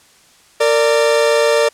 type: tone pair together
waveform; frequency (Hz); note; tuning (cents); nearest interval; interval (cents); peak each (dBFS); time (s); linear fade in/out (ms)
40% pulse; 459.4 / 587.3; A#4 / D5; -25 / 0; major third; 425; -13; 0.6-1.69; 10
effects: white hiss -49 dBFS RMS until 1.73 s + low-pass 9000 Hz 12 dB/octave